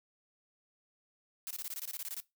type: noise bursts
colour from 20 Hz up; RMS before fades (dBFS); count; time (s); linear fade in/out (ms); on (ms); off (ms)
blue; -40; 13; 1.47-2.202; 0; 36; 22
effects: noise-tail reverb RT60 0.2 s tail -20 dB re dry